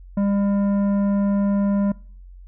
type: tone with tanh clipping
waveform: sine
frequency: 200.5 Hz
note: G3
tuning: 39 cents sharp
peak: -19 dBFS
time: 0.17-1.92 s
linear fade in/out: 5 ms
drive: 11 dB
effects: noise-tail reverb RT60 0.5 s tail -23 dB re dry + added 45 Hz sine -39 dBFS peak until 2.47 s